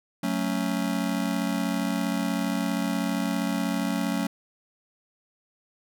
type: chord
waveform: square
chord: F# minor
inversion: none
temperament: just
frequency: 185 / 222 / 277.5 Hz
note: F#3 / A3 / C#4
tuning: 0 / +16 / +2 cents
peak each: -30 dBFS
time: 0.23-4.27 s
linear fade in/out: 5 ms
effects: none